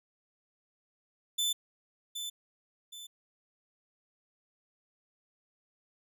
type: tone with echo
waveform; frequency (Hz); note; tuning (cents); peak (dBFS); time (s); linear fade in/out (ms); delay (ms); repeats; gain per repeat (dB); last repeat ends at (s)
sawtooth; 3520; A7; 0; -25; 1.38-1.53; 10; 770; 2; -8; 3.07
effects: none